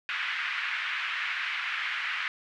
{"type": "band-pass noise", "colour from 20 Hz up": "white", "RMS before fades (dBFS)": -32, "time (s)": [0.09, 2.28], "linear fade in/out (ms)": 0, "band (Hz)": [1400, 2500], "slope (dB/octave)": 24, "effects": []}